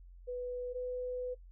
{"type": "tone pair in turn", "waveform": "sine", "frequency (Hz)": [494.9, 499.8], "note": ["B4", "B4"], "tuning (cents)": [4, 21], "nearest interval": "unison", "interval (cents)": 17, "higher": "second", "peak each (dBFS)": [-36, -35], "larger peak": "second", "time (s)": [[0.27, 0.74], [0.74, 1.35]], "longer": "second", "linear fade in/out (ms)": 20, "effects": ["noise-tail reverb RT60 0.1 s tail -21 dB re dry", "added 44 Hz sine -51 dBFS peak until 1.51 s"]}